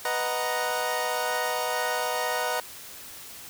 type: chord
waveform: 25% pulse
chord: B major seventh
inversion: none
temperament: equal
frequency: 493.9 / 622.3 / 740 / 932.3 Hz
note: B4 / D#5 / F#5 / A#5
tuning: 0 / 0 / 0 / 0 cents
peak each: -28 dBFS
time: 0.05-2.6 s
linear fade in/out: 2 ms
effects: white hiss -43 dBFS RMS until 3.49 s